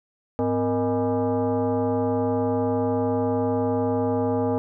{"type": "tone with frequency modulation", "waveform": "sine", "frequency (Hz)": 104.7, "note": "G#2", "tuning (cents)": 15, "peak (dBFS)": -20, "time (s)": [0.39, 4.58], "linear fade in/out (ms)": 0, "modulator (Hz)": 362, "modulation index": 1.8, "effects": []}